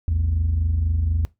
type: tone pair together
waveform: sine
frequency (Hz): 58.27 / 82.41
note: A#1 / E2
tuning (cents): 0 / 0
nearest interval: tritone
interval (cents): 600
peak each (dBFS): -23 / -17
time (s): 0.08-1.25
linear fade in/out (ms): 0
effects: noise-tail reverb RT60 0.2 s tail -22 dB re dry + tanh soft clip ceiling -15 dBFS